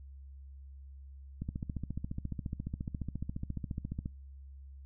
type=click train; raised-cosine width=5 ms; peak=-24 dBFS; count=39; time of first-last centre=1.42-4.059 s; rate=14.4 Hz; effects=noise-tail reverb RT60 0.3 s tail -25 dB re dry + added 68 Hz sine -47 dBFS peak until 4.85 s